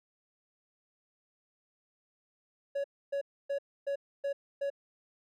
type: tone bursts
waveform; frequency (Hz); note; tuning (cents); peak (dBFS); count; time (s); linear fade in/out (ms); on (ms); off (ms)
triangle; 560; C#5; +18; -28; 6; 2.75-4.702; 10; 92; 280
effects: none